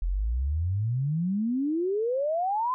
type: exponential sweep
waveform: sine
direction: up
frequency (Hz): 41.2 to 1046.5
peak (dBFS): -24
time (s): 0.02-2.74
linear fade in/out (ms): 0
effects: none